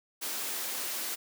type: high-pass noise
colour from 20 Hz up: white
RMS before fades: -35 dBFS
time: 0.21-1.16 s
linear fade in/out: 20 ms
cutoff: 230 Hz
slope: 24 dB/octave
effects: none